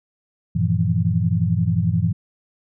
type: tone cluster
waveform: sine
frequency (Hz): 95.5 / 114.9 / 161 / 172.3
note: G2 / A#2 / E3 / F3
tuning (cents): -45 / -25 / -41 / -23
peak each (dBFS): -22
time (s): 0.55-2.13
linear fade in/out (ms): 10
effects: none